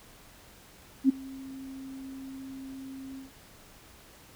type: tone with ADSR envelope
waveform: sine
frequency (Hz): 267.2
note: C4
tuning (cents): +36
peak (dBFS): -15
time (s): 1.04-3.31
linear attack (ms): 51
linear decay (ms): 13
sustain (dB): -24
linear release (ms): 130
effects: pink hiss -54 dBFS RMS until 4.35 s